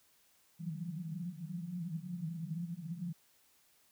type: band-pass noise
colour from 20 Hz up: pink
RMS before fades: -41 dBFS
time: 0.59-3.13 s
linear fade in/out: 10 ms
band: 160 to 180 Hz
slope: 96 dB/octave
effects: white hiss -69 dBFS RMS until 3.91 s